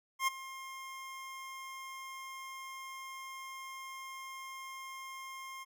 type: tone with ADSR envelope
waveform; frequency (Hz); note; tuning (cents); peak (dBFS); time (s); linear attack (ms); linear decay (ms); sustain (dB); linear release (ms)
25% pulse; 1064; C6; +29; -23; 0.19-5.65; 84; 16; -17; 26
effects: none

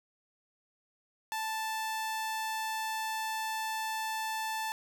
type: tone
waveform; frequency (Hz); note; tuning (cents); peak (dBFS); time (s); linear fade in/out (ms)
sawtooth; 880; A5; 0; -29; 1.32-4.72; 0
effects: none

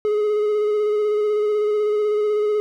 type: tone with vibrato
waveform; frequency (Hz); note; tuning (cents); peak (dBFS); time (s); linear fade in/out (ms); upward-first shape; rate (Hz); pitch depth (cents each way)
triangle; 421.1; G#4; +24; -15; 0.05-2.6; 0; square; 16; 18
effects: none

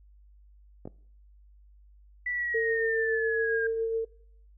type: clicks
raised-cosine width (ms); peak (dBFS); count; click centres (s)
2; -26; 2; 0.855 / 0.875
type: linear sweep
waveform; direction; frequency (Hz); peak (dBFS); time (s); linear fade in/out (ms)
sine; down; 1975.5 to 1600; -28; 2.26-3.67; 5
type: tone with tremolo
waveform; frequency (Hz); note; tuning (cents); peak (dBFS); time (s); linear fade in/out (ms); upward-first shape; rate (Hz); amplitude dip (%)
sine; 451.5; A4; +45; -24; 2.54-4.05; 10; triangle; 7.2; 35
effects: noise-tail reverb RT60 0.6 s tail -21 dB re dry + added 50 Hz sine -53 dBFS peak until 4.57 s

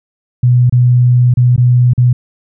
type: tone with dropouts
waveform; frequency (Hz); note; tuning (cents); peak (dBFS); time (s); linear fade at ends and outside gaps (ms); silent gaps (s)
sine; 123.47; B2; 0; -5; 0.43-2.13; 5; 0.697-0.724 / 1.34-1.371 / 1.563-1.578 / 1.935-1.978
effects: none

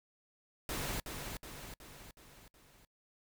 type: noise with echo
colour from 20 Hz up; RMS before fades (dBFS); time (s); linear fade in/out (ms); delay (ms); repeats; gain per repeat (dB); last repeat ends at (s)
pink; -38; 0.69-1; 2; 370; 5; -5; 2.85
effects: noise-tail reverb RT60 0.1 s tail -25 dB re dry

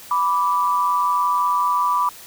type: tone pair together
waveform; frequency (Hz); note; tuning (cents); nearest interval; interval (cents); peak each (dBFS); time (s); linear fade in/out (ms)
sine; 987.6 / 1168; B5 / D6; 0 / -10; minor third; 290; -19 / -19; 0.11-2.09; 2
effects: white hiss -41 dBFS RMS until 2.26 s

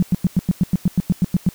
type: tone bursts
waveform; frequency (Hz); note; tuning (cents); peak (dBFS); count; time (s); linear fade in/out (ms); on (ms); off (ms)
sine; 181.2; F#3; -36; -11; 13; 0-1.489; 0; 25; 97
effects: white hiss -45 dBFS RMS until 1.54 s

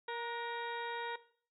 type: harmonic tone with a mistuned harmonic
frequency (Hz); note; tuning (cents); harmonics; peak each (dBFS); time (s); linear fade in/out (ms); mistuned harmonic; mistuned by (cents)
469.2; A#4; +11; 1 / 2 / 3 / 4 / 5 / 6 / 7 / 8; -42 / -41 / -47 / -47 / -54 / -58 / -54 / -51; 0.08-1.16; 5; 3; +54
effects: noise-tail reverb RT60 0.5 s tail -17 dB re dry

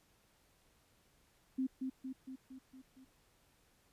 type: tone with echo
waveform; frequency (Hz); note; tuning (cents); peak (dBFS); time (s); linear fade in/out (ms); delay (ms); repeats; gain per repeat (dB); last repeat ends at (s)
sine; 261.6; C4; 0; -32; 1.58-1.67; 10; 230; 6; -4; 3.05
effects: pink hiss -71 dBFS RMS until 3.92 s + resampled to 32000 Hz

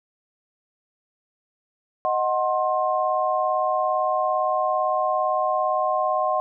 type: chord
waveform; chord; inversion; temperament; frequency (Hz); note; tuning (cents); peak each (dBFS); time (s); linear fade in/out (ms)
sine; C diminished; first; equal with one note detuned; 622.3 / 740 / 1059.9; Eb5 / Gb5 / C6; 0 / 0 / +22; -24; 2.05-6.4; 0
effects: none

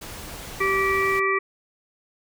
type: noise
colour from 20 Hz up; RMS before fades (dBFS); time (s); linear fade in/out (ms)
pink; -37; 0.01-1.2; 10
type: harmonic tone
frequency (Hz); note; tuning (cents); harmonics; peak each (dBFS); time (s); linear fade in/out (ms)
388.2; G4; -17; 1 / 3 / 5 / 6; -24 / -24 / -25 / -27; 0.6-1.39; 10
effects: none

